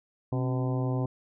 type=harmonic tone with a mistuned harmonic; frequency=127.3 Hz; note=C3; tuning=47 cents flat; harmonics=1 / 2 / 3 / 4 / 5 / 6 / 7 / 8; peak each=-27 / -33 / -37 / -39 / -41 / -43 / -44 / -45 dBFS; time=0.32-1.06 s; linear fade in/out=5 ms; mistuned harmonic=2; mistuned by=+78 cents; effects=none